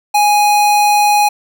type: tone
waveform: square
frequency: 830 Hz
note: G#5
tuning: 1 cent flat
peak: -9 dBFS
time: 0.14-1.29 s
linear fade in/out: 10 ms
effects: none